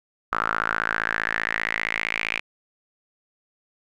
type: tone with band-pass filter sweep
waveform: sawtooth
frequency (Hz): 55.2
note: A1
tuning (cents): +6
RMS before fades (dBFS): -26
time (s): 0.32-2.4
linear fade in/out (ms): 10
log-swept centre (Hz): 1300 to 2400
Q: 6.1
effects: none